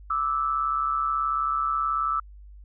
sine tone pair together, 1174.7 / 1313.2 Hz, D6 / E6, 0 / -7 cents, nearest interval major second, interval 193 cents, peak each -28 / -24 dBFS, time 0.1-2.2 s, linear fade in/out 5 ms, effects added 50 Hz sine -43 dBFS peak until 2.64 s

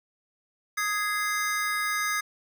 square chord, Ab major, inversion second, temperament just, 1245.9 / 1661.2 / 2077 Hz, Eb6 / Ab6 / C7, +2 / 0 / -13 cents, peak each -31 dBFS, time 0.77-2.21 s, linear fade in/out 10 ms, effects none

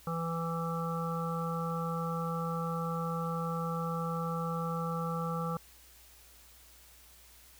harmonic tone with a mistuned harmonic, 166.2 Hz, E3, 15 cents sharp, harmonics 1 / 3 / 5 / 7 / 8, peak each -34 / -39 / -43 / -39 / -41 dBFS, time 0.07-5.57 s, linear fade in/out 2 ms, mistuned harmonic 5, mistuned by -17 cents, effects added 60 Hz sine -61 dBFS peak until 7.59 s + white hiss -58 dBFS RMS until 7.59 s

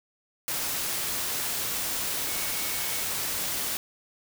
sine tone in noise, 2215 Hz, C#7, 2 cents flat, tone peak -41 dBFS, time 2.27-3.02 s, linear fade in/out 0 ms, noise white, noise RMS -30 dBFS, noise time 0.48-3.77 s, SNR -14 dB, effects none

